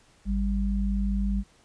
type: tone pair together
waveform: sine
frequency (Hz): 52.51 / 197.8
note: G#1 / G3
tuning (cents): +20 / +16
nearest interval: octave + major seventh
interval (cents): 2296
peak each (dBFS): -25 / -27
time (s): 0.25-1.44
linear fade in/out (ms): 50
effects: pink hiss -60 dBFS RMS until 1.64 s + resampled to 22050 Hz